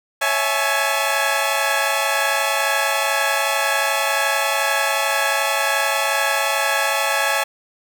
15% pulse chord, A major seventh, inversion first, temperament equal with one note detuned, 554.4 / 659.3 / 830.6 / 861.9 Hz, C#5 / E5 / G#5 / A5, 0 / 0 / 0 / -36 cents, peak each -17 dBFS, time 0.21-7.44 s, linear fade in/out 10 ms, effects none

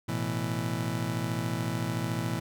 30% pulse chord, A suspended second, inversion none, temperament just, 110 / 123.75 / 165 Hz, A2 / B2 / E3, 0 / +4 / +2 cents, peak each -31 dBFS, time 0.08-2.4 s, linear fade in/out 10 ms, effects none

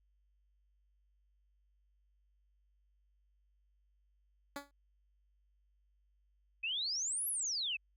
10% pulse tone with exponential decay, 283.5 Hz, C#4, 39 cents sharp, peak -29 dBFS, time 4.56-4.71 s, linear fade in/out 1 ms, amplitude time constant 32 ms
sine exponential two-way sweep, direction up then down, 2489 to 11650 to 2489 Hz, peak -34 dBFS, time 6.63-7.77 s, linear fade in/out 10 ms, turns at 7.28 s
effects added 50 Hz sine -70 dBFS peak until 7.96 s

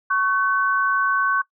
sine tone pair together, 1109.2 / 1521 Hz, C#6 / F#6, +1 / +47 cents, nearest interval perfect fourth, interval 546 cents, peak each -20 dBFS, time 0.1-1.42 s, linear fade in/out 10 ms, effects noise-tail reverb RT60 0.1 s tail -20 dB re dry

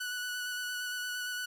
sawtooth tone with vibrato, 1480 Hz, F#6, in tune, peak -31 dBFS, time 0-1.46 s, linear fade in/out 10 ms, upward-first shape square, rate 8.7 Hz, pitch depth 12 cents each way, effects none

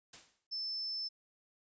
white noise with exponential decay, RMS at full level -48 dBFS, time 0.13-0.47 s, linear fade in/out 5 ms, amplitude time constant 73 ms
sine tone, 5280 Hz, E8, 2 cents sharp, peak -36 dBFS, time 0.51-1.09 s, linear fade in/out 20 ms
effects resampled to 16000 Hz

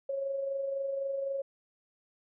sine tone with amplitude modulation, 548 Hz, C#5, 20 cents flat, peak -29 dBFS, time 0.09-1.42 s, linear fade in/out 5 ms, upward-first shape sine, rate 23.9 Hz, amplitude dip 40%, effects none

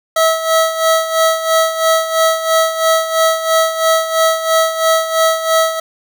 25% pulse tone with tremolo, 648 Hz, E5, 30 cents flat, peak -5 dBFS, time 0.16-5.8 s, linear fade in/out 5 ms, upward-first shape sine, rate 3 Hz, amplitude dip 70%, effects none

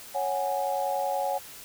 sine chord, C# suspended fourth, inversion none, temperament equal, 554.4 / 740 / 830.6 Hz, C#5 / F#5 / G#5, 0 / 0 / 0 cents, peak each -30 dBFS, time 0.14-1.39 s, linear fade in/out 20 ms, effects white hiss -45 dBFS RMS until 1.64 s

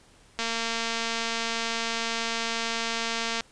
click train, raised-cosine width 0.2 ms, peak -12 dBFS, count 692, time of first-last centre 0.39-3.407 s, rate 229 Hz, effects pink hiss -57 dBFS RMS until 3.51 s + resampled to 22050 Hz

